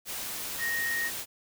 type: tone in noise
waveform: sine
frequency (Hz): 1864.7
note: A#6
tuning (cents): 0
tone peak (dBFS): -28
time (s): 0.58-1.11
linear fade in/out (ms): 50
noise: white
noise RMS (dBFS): -36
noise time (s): 0.05-1.26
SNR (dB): +5
effects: none